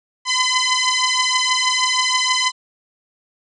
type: beating tone pair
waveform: 10% pulse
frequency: 1013 / 1019.3 Hz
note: B5 / C6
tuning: +44 / -46 cents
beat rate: 6.3 Hz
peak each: -10 dBFS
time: 0.25-2.52 s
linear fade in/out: 50 ms
effects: resampled to 22050 Hz